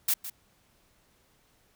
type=noise with echo; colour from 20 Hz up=blue; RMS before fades=-25 dBFS; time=0.08-0.14 s; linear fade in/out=5 ms; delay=160 ms; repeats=1; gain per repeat=-13 dB; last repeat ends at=0.3 s; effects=pink hiss -66 dBFS RMS until 1.75 s